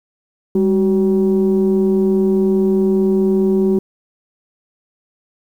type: tone pair together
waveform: sine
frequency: 199.8 / 377.2 Hz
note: G3 / F#4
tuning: +33 / +33 cents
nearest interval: major seventh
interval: 1100 cents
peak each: -13 dBFS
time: 0.55-3.79 s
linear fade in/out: 5 ms
effects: tanh soft clip ceiling -7 dBFS + 8-bit